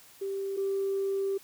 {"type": "tone pair in turn", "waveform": "sine", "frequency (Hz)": [391.5, 391.5], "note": ["G4", "G4"], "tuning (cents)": [-2, -2], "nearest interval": "unison", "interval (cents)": 0, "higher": "neither", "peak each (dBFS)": [-30, -26], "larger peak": "second", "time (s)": [[0.21, 0.57], [0.57, 1.38]], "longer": "second", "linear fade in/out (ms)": 10, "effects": ["tanh soft clip ceiling -22 dBFS", "white hiss -55 dBFS RMS until 1.43 s"]}